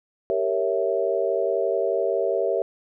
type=chord; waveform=sine; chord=G diminished seventh; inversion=none; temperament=equal with one note detuned; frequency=392 / 463.7 / 554.4 / 659.3 Hz; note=G4 / Bb4 / Db5 / Fb5; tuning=0 / -9 / 0 / 0 cents; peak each=-26 dBFS; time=0.3-2.62 s; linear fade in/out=0 ms; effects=none